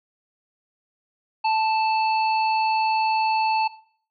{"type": "harmonic tone", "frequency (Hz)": 880, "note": "A5", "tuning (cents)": 0, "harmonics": [1, 3, 5], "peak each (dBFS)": [-19, -29, -33], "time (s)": [1.44, 3.68], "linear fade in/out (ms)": 10, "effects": ["noise-tail reverb RT60 0.5 s tail -17 dB re dry"]}